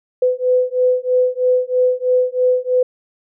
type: beating tone pair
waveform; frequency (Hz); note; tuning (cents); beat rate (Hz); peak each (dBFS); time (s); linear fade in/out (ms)
sine; 502 / 505.1; B4 / B4; +28 / +39; 3.1; -16; 0.22-2.83; 5
effects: none